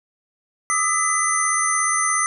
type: tone cluster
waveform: sine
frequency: 1203 / 1280 / 2004 / 6150 / 9340 Hz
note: D6 / D#6 / B6 / G8 / D9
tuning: +41 / +49 / +25 / -34 / -11 cents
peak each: -24 dBFS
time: 0.7-2.26 s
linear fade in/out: 0 ms
effects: none